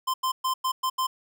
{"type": "tone bursts at uneven times", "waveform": "square", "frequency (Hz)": 1039, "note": "C6", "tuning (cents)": -12, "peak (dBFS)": -24, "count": 6, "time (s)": [[0.07, 0.14], [0.23, 0.32], [0.44, 0.54], [0.64, 0.72], [0.83, 0.9], [0.98, 1.07]], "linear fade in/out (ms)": 10, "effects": []}